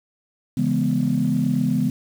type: chord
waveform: sine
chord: C# minor seventh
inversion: none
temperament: equal with one note detuned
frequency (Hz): 138.59 / 166.44 / 207.7 / 246.9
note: C#3 / E3 / G#3 / B3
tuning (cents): 0 / +17 / 0 / 0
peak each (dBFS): -24 / -24 / -23 / -21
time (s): 0.57-1.9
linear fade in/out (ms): 5
effects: tanh soft clip ceiling -9 dBFS + 7-bit